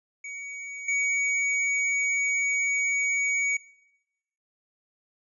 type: tone with level steps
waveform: square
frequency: 2252 Hz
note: C#7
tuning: 27 cents sharp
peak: -36 / -24 dBFS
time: 0.24-3.57 s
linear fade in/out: 5 ms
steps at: 0.88 s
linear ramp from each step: 5 ms
effects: noise-tail reverb RT60 0.9 s tail -21 dB re dry + resampled to 22050 Hz